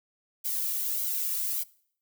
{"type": "noise with flanger", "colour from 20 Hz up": "violet", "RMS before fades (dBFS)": -30, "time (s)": [0.44, 1.64], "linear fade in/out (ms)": 20, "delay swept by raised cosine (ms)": [1.1, 1.94], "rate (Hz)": 1.7, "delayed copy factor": -0.7, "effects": ["noise-tail reverb RT60 0.6 s tail -22 dB re dry"]}